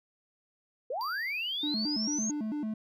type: linear sweep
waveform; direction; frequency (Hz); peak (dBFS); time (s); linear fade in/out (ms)
sine; up; 454.5 to 6645; -31; 0.9-2.31; 5
type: tone with exponential decay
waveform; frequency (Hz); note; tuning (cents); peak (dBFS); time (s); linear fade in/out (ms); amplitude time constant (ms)
square; 4699; D8; 0; -39; 1.01-2.62; 0; 350
type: tone with vibrato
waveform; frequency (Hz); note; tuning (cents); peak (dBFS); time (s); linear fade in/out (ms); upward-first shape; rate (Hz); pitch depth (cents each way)
triangle; 253.8; B3; +47; -29; 1.63-2.74; 5; square; 4.5; 270
effects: none